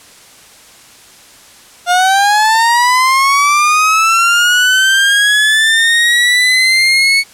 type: linear sweep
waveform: 30% pulse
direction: up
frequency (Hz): 700 to 2222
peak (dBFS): -5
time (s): 1.86-7.24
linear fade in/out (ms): 50
effects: white hiss -40 dBFS RMS until 7.33 s + low-pass 10000 Hz 12 dB/octave